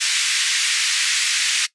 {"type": "band-pass noise", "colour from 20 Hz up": "pink", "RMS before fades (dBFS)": -20, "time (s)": [0, 1.67], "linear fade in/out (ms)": 20, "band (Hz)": [1900, 8700], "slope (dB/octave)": 24, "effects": ["noise-tail reverb RT60 0.1 s tail -19 dB re dry", "resampled to 24000 Hz"]}